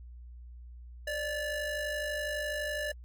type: ring-modulated tone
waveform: square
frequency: 572 Hz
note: D5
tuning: 46 cents flat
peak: -30 dBFS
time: 1.07-2.92 s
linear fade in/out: 5 ms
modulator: 1170 Hz
effects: added 60 Hz sine -45 dBFS peak until 3.04 s + AAC 64 kbps